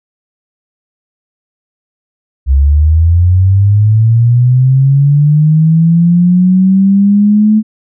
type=linear sweep; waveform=sine; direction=up; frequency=65.41 to 217.5 Hz; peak=-4 dBFS; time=2.46-7.63 s; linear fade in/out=50 ms; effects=none